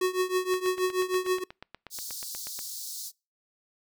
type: tone with tremolo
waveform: square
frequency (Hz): 368.9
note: F#4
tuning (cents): -5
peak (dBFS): -22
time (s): 0.01-1.44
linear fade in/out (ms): 5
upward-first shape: triangle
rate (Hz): 6.3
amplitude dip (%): 90
type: click train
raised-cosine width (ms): 0.3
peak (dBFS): -25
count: 18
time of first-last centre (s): 0.54-2.591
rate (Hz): 8.29
type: high-pass noise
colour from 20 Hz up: pink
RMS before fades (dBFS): -38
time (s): 1.9-3.12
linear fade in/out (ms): 50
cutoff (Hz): 4200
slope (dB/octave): 48
effects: noise-tail reverb RT60 0.3 s tail -26 dB re dry